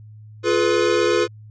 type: chord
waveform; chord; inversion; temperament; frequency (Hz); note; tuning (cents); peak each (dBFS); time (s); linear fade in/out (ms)
square; F diminished; none; equal with one note detuned; 349.2 / 425.7 / 493.9; F4 / Ab4 / Cb5; 0 / +43 / 0; -21; 0.43-1.28; 50
effects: added 107 Hz sine -39 dBFS peak until 1.5 s + resampled to 16000 Hz